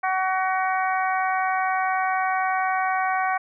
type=harmonic tone; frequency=375.9 Hz; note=F#4; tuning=27 cents sharp; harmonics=2 / 3 / 4 / 5 / 6; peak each=-23 / -27 / -29 / -31 / -33 dBFS; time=0.03-3.38 s; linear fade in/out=10 ms; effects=none